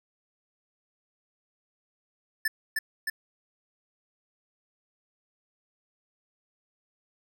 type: tone with echo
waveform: square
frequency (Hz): 1758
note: A6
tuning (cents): -2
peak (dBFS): -24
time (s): 2.45-2.48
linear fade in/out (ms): 5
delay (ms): 310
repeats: 2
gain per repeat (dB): -2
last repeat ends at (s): 3.1
effects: none